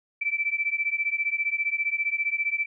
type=beating tone pair; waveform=sine; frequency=2318 / 2333 Hz; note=D7 / D7; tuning=-23 / -12 cents; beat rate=15 Hz; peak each=-27 dBFS; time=0.21-2.66 s; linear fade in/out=10 ms; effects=none